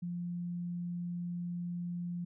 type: tone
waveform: sine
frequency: 174.61 Hz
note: F3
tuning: in tune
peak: -35 dBFS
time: 0.02-2.25 s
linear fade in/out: 10 ms
effects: none